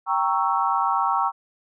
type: chord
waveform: sine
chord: G diminished seventh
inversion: none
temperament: equal with one note detuned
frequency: 784 / 932.3 / 1108.7 / 1323.1 Hz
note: G5 / Bb5 / Db6 / Fb6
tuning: 0 / 0 / 0 / +6 cents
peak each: -25 / -24 / -24 / -26 dBFS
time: 0.06-1.32 s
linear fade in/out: 50 ms
effects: none